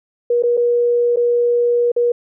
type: tone with dropouts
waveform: sine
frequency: 479.4 Hz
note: A#4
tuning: 48 cents sharp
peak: -12 dBFS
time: 0.3-2.12 s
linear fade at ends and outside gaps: 5 ms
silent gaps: 0.425-0.435 / 0.57-0.574 / 1.161-1.169 / 1.918-1.963 s
effects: none